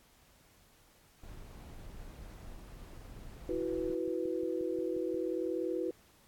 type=noise; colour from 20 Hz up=brown; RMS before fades=-48 dBFS; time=1.23-3.95 s; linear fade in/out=5 ms
type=click train; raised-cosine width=3 ms; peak=-39 dBFS; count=12; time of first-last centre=3.19-5.144 s; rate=5.63 Hz
type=chord; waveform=sine; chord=E suspended second; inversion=none; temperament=equal; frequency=329.6 / 370 / 493.9 Hz; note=E4 / F#4 / B4; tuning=0 / 0 / 0 cents; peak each=-36 / -36 / -37 dBFS; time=3.49-5.91 s; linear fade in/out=2 ms
effects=pink hiss -64 dBFS RMS until 6.27 s + AAC 64 kbps